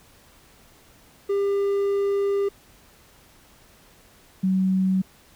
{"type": "tone pair in turn", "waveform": ["triangle", "sine"], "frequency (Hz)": [399.4, 188.49], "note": ["G4", "F#3"], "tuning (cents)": [32, 32], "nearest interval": "octave + minor second", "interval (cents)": 1300, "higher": "first", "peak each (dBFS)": -18, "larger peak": "neither", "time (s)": [[1.29, 2.49], [4.43, 5.02]], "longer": "first", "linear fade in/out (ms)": 10, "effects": ["pink hiss -54 dBFS RMS until 5.35 s"]}